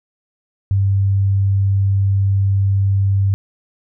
sine tone, 98.2 Hz, G2, 4 cents sharp, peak -12 dBFS, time 0.71-3.34 s, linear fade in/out 0 ms, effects none

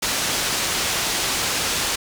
white low-pass noise, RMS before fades -23 dBFS, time 0.02-1.96 s, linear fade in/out 10 ms, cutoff 6900 Hz, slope 12 dB/octave, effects none

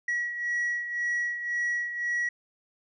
sine beating tone pair, 1921 / 1922.9 Hz, B6 / B6, -48 / -47 cents, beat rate 1.9 Hz, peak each -26 / -32 dBFS, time 0.08-2.29 s, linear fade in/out 5 ms, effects tanh soft clip ceiling -24 dBFS

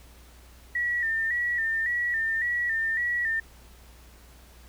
sine tone with vibrato, 1864.7 Hz, A#6, in tune, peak -24 dBFS, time 0.75-3.4 s, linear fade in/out 5 ms, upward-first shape square, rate 1.8 Hz, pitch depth 58 cents each way, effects added 60 Hz sine -50 dBFS peak until 4.68 s + pink hiss -55 dBFS RMS until 4.68 s

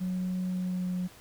sine tone with pitch glide, 183.5 to 181.18 Hz, F#3 to F#3, -14 to -36 cents, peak -27 dBFS, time 0-1.08 s, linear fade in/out 20 ms, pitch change -22 cents, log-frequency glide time 0.46-0.97 s, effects tanh soft clip ceiling -26 dBFS + pink hiss -53 dBFS RMS until 1.2 s

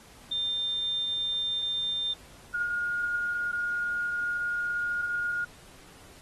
sine tone pair in turn, 3600 / 1428.7 Hz, A7 / F6, +39 / +39 cents, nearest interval octave + major third, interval 1600 cents, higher first, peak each -27 dBFS, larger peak neither, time 0.31-2.14 / 2.54-5.45 s, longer second, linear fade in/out 10 ms, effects pink hiss -53 dBFS RMS until 6.21 s + AAC 32 kbps

